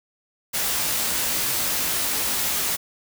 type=noise with comb filter; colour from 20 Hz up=white; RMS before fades=-24 dBFS; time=0.53-2.77 s; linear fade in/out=20 ms; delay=18 ms; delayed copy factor=+0.65; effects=none